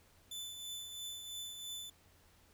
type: tone with tremolo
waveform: sawtooth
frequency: 3507 Hz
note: A7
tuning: 6 cents flat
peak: -38 dBFS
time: 0.31-1.9 s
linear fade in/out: 5 ms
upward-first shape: triangle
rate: 3 Hz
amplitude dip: 50%
effects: added 86 Hz sine -70 dBFS peak until 2.53 s + pink hiss -67 dBFS RMS until 2.53 s